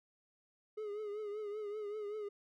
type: tone with vibrato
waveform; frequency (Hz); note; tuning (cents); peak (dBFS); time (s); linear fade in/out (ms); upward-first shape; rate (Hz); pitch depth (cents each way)
triangle; 419.3; G#4; +17; -37; 0.77-2.29; 10; triangle; 5.2; 70
effects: none